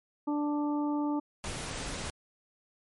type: harmonic tone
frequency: 294.2 Hz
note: D4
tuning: 3 cents sharp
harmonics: 1 / 2 / 3 / 4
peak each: -28 / -41 / -37 / -43 dBFS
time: 0.27-1.2 s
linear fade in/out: 10 ms
type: noise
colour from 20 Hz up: pink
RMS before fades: -37 dBFS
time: 1.44-2.1 s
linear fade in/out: 0 ms
effects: MP3 48 kbps